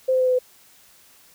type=tone with pitch steps; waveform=sine; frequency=519 / 515.1 / 511.3 / 507.4 / 503.6 Hz; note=C5 / C5 / C5 / B4 / B4; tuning=-14 / -27 / -40 / +47 / +34 cents; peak=-16 dBFS; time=0.08-0.39 s; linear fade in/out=10 ms; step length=62 ms; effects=white hiss -53 dBFS RMS until 1.34 s